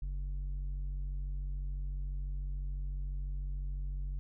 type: tone with low-pass filter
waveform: square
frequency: 47 Hz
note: F#1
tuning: 28 cents sharp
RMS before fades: -37 dBFS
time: 0.02-4.19 s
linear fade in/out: 0 ms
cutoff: 95 Hz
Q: 5.5
effects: none